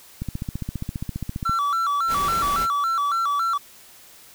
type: click train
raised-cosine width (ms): 5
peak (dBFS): -15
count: 20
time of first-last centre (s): 0.22-1.495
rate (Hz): 14.9
type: tone with vibrato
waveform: triangle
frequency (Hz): 1244.5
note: D#6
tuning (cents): 0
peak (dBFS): -18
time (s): 1.45-3.58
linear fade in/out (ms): 10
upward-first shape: square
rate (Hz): 3.6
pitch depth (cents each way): 140
type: noise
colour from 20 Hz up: pink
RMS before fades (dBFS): -31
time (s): 2.07-2.68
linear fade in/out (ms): 50
effects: white hiss -48 dBFS RMS until 4.34 s